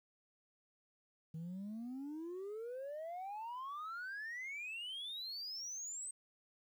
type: exponential sweep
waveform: sine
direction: up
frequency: 156.8 to 8372 Hz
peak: -40 dBFS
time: 1.34-6.11 s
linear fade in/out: 5 ms
effects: tanh soft clip ceiling -41 dBFS + 12-bit